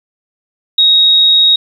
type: tone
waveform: sine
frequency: 3773 Hz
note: A#7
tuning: 20 cents sharp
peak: -5 dBFS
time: 0.78-1.56 s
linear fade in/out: 5 ms
effects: 7-bit